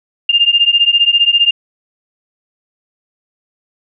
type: beating tone pair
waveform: sine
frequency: 2800 / 2815 Hz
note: F7 / F7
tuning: +4 / +13 cents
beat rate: 15 Hz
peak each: -11 dBFS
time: 0.29-1.51 s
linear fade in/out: 5 ms
effects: none